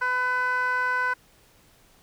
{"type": "tone with band-pass filter", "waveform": "15% pulse", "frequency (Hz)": 502, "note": "B4", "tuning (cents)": 28, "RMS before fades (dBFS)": -25, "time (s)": [0.01, 1.14], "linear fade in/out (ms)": 10, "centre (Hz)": 1300, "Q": 8.3, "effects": ["pink hiss -58 dBFS RMS until 2.02 s"]}